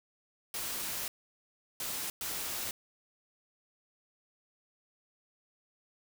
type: noise bursts at uneven times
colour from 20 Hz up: white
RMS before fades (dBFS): -37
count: 3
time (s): 0.54-1.08 / 1.8-2.1 / 2.21-2.71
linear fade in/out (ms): 2
effects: none

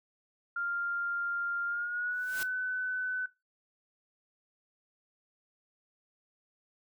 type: tone with pitch glide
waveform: sine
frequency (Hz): 1396.9 to 1505.8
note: F6 to F#6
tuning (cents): 0 to +30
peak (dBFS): -31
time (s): 0.56-3.26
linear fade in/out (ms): 5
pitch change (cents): +130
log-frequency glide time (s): 1.66-2.34
type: noise with exponential growth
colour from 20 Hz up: white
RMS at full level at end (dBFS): -36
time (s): 2.11-2.43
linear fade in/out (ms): 1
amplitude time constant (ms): 68
effects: noise-tail reverb RT60 0.2 s tail -17 dB re dry

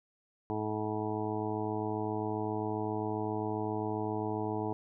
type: harmonic tone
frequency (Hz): 107.5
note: A2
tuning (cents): -40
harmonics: 1 / 2 / 3 / 4 / 6 / 7 / 8 / 9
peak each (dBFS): -39 / -41 / -37 / -37 / -44 / -41 / -42 / -43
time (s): 0.5-4.73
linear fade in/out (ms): 0
effects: none

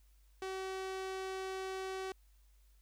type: tone with low-pass filter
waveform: sawtooth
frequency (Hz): 380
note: F#4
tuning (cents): +46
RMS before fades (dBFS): -41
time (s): 0.42-2.12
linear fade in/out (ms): 2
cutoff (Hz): 9200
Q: 0.53
effects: added 50 Hz sine -62 dBFS peak until 2.81 s + white hiss -75 dBFS RMS until 2.81 s

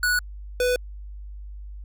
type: tone pair in turn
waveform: square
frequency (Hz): 1470 / 496.3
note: F#6 / B4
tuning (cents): -12 / +8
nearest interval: octave + perfect fifth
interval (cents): 1880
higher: first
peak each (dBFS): -20 / -20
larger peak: neither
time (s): 0.03-0.19 / 0.6-0.76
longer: neither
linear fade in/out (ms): 2
effects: added 50 Hz sine -35 dBFS peak until 1.84 s

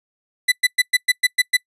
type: tone bursts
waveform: 30% pulse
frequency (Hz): 1991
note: B6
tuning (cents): +14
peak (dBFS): -9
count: 8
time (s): 0.48-1.57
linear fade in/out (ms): 10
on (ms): 40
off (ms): 110
effects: noise-tail reverb RT60 0.1 s tail -24 dB re dry + resampled to 32000 Hz

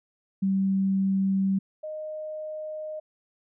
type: tone pair in turn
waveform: sine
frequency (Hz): 193.2 / 618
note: G3 / D#5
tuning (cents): -25 / -12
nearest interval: octave + minor sixth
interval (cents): 2013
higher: second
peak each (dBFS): -21 / -32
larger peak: first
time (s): 0.42-1.59 / 1.83-3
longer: neither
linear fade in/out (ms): 10
effects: none

